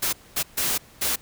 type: noise bursts at uneven times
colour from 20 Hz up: white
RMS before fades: -24 dBFS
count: 4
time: 0.02-0.13 / 0.36-0.43 / 0.57-0.78 / 1.01-1.16 s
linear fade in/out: 10 ms
effects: pink hiss -51 dBFS RMS until 1.21 s